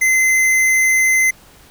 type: tone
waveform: square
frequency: 2059 Hz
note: C7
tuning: 28 cents flat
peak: -12 dBFS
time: 0.01-1.31 s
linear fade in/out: 10 ms
effects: pink hiss -46 dBFS RMS until 1.7 s